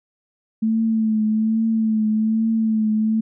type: tone with vibrato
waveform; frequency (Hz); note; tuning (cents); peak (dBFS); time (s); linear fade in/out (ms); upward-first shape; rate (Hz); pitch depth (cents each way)
sine; 220; A3; 0; -16; 0.62-3.21; 10; triangle; 1.2; 42
effects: none